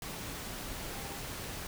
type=tone in noise; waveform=sine; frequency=800 Hz; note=G5; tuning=35 cents sharp; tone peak=-49 dBFS; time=0.93-1.17 s; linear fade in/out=2 ms; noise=pink; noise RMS=-41 dBFS; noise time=0.02-1.67 s; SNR=-11 dB; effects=none